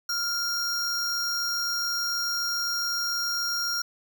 square tone pair together, 1396.9 / 5588 Hz, F6 / F8, 0 / 0 cents, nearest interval 2 octaves, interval 2400 cents, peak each -31 / -28 dBFS, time 0.09-3.82 s, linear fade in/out 5 ms, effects none

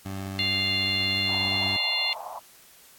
20% pulse tone, 96.5 Hz, G2, 27 cents flat, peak -27 dBFS, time 0.05-1.77 s, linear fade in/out 10 ms
harmonic tone, 698.5 Hz, F5, in tune, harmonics 3 / 4 / 5 / 6, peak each -30 / -28 / -31 / -28 dBFS, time 0.39-2.13 s, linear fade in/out 0 ms
white band-pass noise, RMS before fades -38 dBFS, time 1.27-2.4 s, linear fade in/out 20 ms, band 640 to 1000 Hz, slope 48 dB/octave
effects white hiss -53 dBFS RMS until 2.98 s + AAC 64 kbps

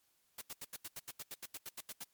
white noise bursts, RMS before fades -45 dBFS, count 15, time 0.38-2.039 s, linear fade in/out 5 ms, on 35 ms, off 81 ms, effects white hiss -75 dBFS RMS until 2.13 s + MP3 96 kbps

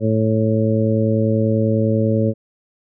harmonic tone, 110.2 Hz, A2, 3 cents sharp, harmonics 1 / 2 / 3 / 4 / 5, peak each -18 / -19 / -24 / -23 / -22 dBFS, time 0-2.34 s, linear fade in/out 50 ms, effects none

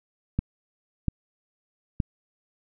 clicks, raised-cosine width 5 ms, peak -11 dBFS, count 3, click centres 0.39 / 1.083 / 2.002 s, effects none

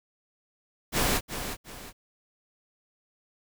pink noise with echo, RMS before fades -25 dBFS, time 0.92-1.21 s, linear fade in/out 50 ms, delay 360 ms, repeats 2, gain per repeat -9 dB, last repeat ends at 1.93 s, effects none

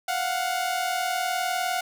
sawtooth tone pair together, 698.5 / 738.3 Hz, F5 / F#5, 0 / -4 cents, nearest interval minor second, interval 96 cents, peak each -25 / -23 dBFS, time 0.08-1.81 s, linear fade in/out 5 ms, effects none

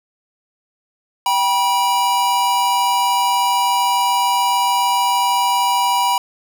square tone pair together, 783 / 969.8 Hz, G5 / B5, -2 / -32 cents, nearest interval major third, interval 370 cents, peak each -21 / -16 dBFS, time 1.26-6.18 s, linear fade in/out 2 ms, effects none

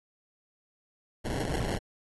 pink noise with sample-and-hold, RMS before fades -31 dBFS, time 1.24-1.79 s, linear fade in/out 20 ms, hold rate 1225 Hz, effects AAC 32 kbps

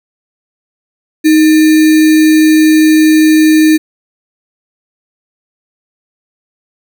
sine tone with sample-and-hold, 312.5 Hz, D#4, 8 cents sharp, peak -3 dBFS, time 1.24-3.78 s, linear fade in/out 20 ms, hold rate 2100 Hz, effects none

